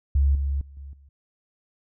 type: tone with level steps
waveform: sine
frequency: 69.5 Hz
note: C#2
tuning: 5 cents sharp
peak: -16 / -22 / -42 / -36 / -49 dBFS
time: 0.15-1.09 s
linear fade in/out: 5 ms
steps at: 0.35 / 0.61 / 0.77 / 0.93 s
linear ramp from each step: 2 ms
effects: none